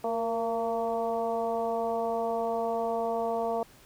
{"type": "harmonic tone with a mistuned harmonic", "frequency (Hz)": 227.9, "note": "A#3", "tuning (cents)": -39, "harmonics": [1, 2, 3, 4, 5], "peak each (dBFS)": [-38, -31, -30, -36, -41], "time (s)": [0.04, 3.63], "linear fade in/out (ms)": 2, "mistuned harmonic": 2, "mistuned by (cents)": 30, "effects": ["pink hiss -56 dBFS RMS until 3.85 s"]}